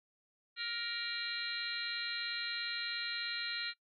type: harmonic tone with a mistuned harmonic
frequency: 469 Hz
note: A#4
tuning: 11 cents sharp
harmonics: 3 / 4 / 5 / 6 / 7 / 8 / 9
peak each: -44 / -44 / -45 / -47 / -49 / -48 / -40 dBFS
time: 0.56-3.74 s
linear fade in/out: 50 ms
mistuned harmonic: 9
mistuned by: -51 cents
effects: noise-tail reverb RT60 0.1 s tail -22 dB re dry